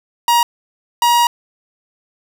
45% pulse tone pair in turn, 948 / 952.8 Hz, A#5 / A#5, +29 / +38 cents, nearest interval unison, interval 9 cents, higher second, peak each -10 dBFS, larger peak neither, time 0.28-0.43 / 1.02-1.27 s, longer second, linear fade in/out 2 ms, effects none

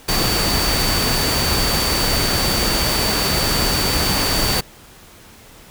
sine tone in noise, 4565 Hz, D8, 50 cents flat, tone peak -22 dBFS, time 0.08-4.61 s, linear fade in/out 10 ms, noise pink, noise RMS -19 dBFS, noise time 0.08-4.61 s, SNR -6 dB, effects pink hiss -44 dBFS RMS until 5.7 s

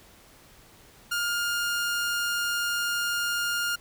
sawtooth tone, 1412 Hz, F6, 19 cents sharp, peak -22 dBFS, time 1.11-3.76 s, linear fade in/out 10 ms, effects pink hiss -54 dBFS RMS until 3.8 s

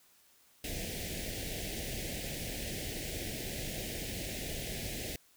pink band-stop noise, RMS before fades -39 dBFS, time 0.64-5.16 s, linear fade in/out 2 ms, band 720 to 1800 Hz, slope 48 dB/octave, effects white hiss -65 dBFS RMS until 5.36 s

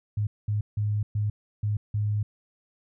sine tone bursts at uneven times, 104.8 Hz, G#2, 16 cents sharp, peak -23 dBFS, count 6, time 0.17-0.27 / 0.48-0.61 / 0.77-1.03 / 1.15-1.3 / 1.63-1.77 / 1.94-2.23 s, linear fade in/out 5 ms, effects none

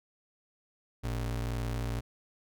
square ring-modulated tone, 84.1 Hz, E2, 35 cents sharp, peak -29 dBFS, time 1.03-2.01 s, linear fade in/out 20 ms, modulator 31.1 Hz, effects none

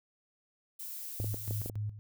violet noise, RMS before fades -42 dBFS, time 0.79-1.7 s, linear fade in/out 10 ms
sine tone with tremolo, 105.1 Hz, G#2, 21 cents sharp, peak -32 dBFS, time 1.2-1.99 s, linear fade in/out 0 ms, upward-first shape square, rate 3.6 Hz, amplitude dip 75%
clicks, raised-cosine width 2 ms, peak -26 dBFS, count 6, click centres 1.201 / 1.244 / 1.344 / 1.509 / 1.66 / 1.698 s
effects none

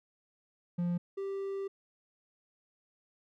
triangle tone pair in turn, 174.61 / 392 Hz, F3 / G4, 0 / 0 cents, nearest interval octave + major second, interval 1400 cents, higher second, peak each -27 / -32 dBFS, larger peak first, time 0.78-0.98 / 1.17-1.68 s, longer second, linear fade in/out 10 ms, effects none

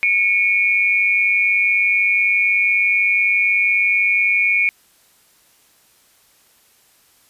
sine tone pair together, 2217 / 2413 Hz, C#7 / D7, 0 / +46 cents, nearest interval minor second, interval 146 cents, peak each -16 / -16 dBFS, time 0.03-4.69 s, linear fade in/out 0 ms, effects white hiss -55 dBFS RMS until 7.29 s + resampled to 32000 Hz

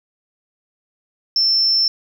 triangle tone, 5350 Hz, E8, 25 cents sharp, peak -10 dBFS, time 1.36-1.88 s, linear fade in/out 2 ms, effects tanh soft clip ceiling -11 dBFS

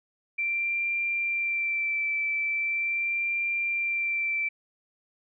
sine tone with vibrato, 2349 Hz, D7, in tune, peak -25 dBFS, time 0.38-4.49 s, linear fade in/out 10 ms, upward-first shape sine, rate 0.4 Hz, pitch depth 19 cents each way, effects none

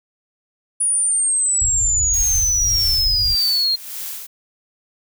sine exponential sweep, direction down, 9790 to 4186 Hz, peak -15 dBFS, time 0.8-3.76 s, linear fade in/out 10 ms
pink low-pass noise, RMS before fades -25 dBFS, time 1.61-3.35 s, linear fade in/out 2 ms, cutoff 110 Hz, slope 96 dB/octave
blue noise with tremolo, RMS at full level -28 dBFS, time 2.13-4.27 s, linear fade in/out 10 ms, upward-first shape sine, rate 1.7 Hz, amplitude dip 70%
effects none

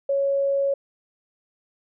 sine tone, 554.4 Hz, C#5, in tune, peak -19 dBFS, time 0.09-0.74 s, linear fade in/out 5 ms, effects none

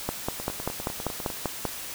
two click trains, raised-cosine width 1 ms, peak -20 / -12 dBFS, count 10 / 9, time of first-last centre 0.4-1.302 / 0.09-1.653 s, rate 9.98 / 5.12 Hz, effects white hiss -37 dBFS RMS until 1.94 s

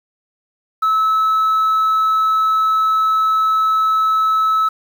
sine tone, 1300 Hz, E6, 24 cents flat, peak -10 dBFS, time 0.82-4.69 s, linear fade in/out 10 ms, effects tanh soft clip ceiling -11 dBFS + 7-bit

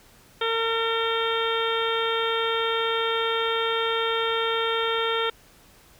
harmonic tone, 454.9 Hz, A#4, 42 cents flat, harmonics 1 / 2 / 3 / 4 / 5 / 6 / 7 / 8, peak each -26 / -32 / -28 / -34 / -35 / -39 / -31 / -33 dBFS, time 0.41-5.3 s, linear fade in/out 5 ms, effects pink hiss -54 dBFS RMS until 5.99 s

